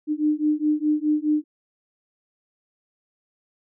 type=beating tone pair; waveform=sine; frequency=300.1 / 304.9 Hz; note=D4 / D#4; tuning=+38 / -35 cents; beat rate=4.8 Hz; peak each=-22 dBFS; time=0.07-1.44 s; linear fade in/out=50 ms; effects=none